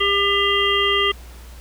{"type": "harmonic tone", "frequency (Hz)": 400.2, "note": "G4", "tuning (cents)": 36, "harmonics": [1, 3, 5, 7, 8], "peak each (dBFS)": [-22, -22, -22, -22, -22], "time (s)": [0, 1.12], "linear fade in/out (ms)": 10, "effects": ["added 60 Hz sine -37 dBFS peak until 1.6 s", "pink hiss -46 dBFS RMS until 1.6 s"]}